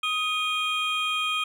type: tone cluster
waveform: triangle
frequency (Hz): 1254 / 2463 / 3208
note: D#6 / D#7 / G7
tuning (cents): +13 / -18 / +39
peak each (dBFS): -27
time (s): 0.03-1.44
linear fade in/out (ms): 5
effects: none